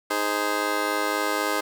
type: chord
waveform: 15% pulse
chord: Ab major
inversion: second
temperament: just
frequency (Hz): 311.5 / 415.3 / 519.1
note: Eb4 / Ab4 / C5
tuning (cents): +2 / 0 / -14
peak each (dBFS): -22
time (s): 0.1-1.61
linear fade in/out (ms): 10
effects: none